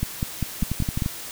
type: two click trains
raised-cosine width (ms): 5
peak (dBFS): -12 / -11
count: 6 / 6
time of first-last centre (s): 0.63-1.061 / 0.03-1.022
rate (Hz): 11.6 / 5.04
effects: white hiss -36 dBFS RMS until 1.31 s